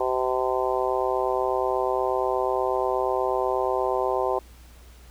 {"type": "harmonic tone", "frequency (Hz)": 128.3, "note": "C3", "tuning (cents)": -34, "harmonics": [3, 4, 5, 6, 7, 8], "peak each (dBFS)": [-27, -28, -29, -30, -30, -31], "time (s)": [0, 4.39], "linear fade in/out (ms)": 5, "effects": ["added 60 Hz sine -46 dBFS peak until 5.1 s", "pink hiss -54 dBFS RMS until 5.1 s"]}